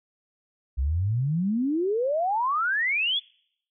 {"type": "exponential sweep", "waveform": "sine", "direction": "up", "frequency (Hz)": [61.74, 3520], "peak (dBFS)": -22, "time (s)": [0.77, 3.2], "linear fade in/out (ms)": 20, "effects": ["noise-tail reverb RT60 0.7 s tail -26 dB re dry"]}